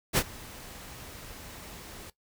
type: noise with ADSR envelope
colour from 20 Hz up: pink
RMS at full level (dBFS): -22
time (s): 0.13-2.1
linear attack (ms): 42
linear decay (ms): 57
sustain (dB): -23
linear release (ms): 3
effects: noise-tail reverb RT60 0.1 s tail -17 dB re dry